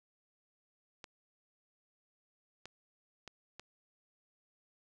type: clicks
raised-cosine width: 0.2 ms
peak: -29 dBFS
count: 4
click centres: 1.042 / 2.656 / 3.277 / 3.596 s
effects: none